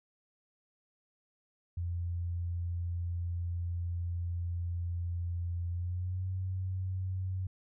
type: tone with pitch glide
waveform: sine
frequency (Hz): 86.6 to 93.35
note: F2 to F#2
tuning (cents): -14 to +16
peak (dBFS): -32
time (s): 1.77-7.47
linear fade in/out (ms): 5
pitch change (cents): +130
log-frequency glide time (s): 5.7-6.27
effects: none